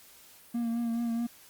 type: tone with vibrato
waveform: triangle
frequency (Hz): 233.3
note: A#3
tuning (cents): +2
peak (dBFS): -26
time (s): 0.54-1.27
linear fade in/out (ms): 10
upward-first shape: triangle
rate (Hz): 4.7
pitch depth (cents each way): 35
effects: white hiss -55 dBFS RMS until 1.49 s + Opus 48 kbps